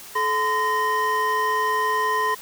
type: tone cluster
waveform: triangle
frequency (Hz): 432.7 / 1022 / 1858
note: A4 / C6 / A#6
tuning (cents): -29 / -41 / -6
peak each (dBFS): -26 / -19 / -25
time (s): 0.15-2.35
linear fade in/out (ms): 10
effects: white hiss -41 dBFS RMS until 2.41 s